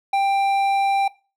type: tone with hard clipping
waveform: triangle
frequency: 789 Hz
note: G5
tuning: 11 cents sharp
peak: -18 dBFS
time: 0.13-1.08 s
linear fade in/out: 5 ms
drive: 12 dB
effects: noise-tail reverb RT60 0.3 s tail -19 dB re dry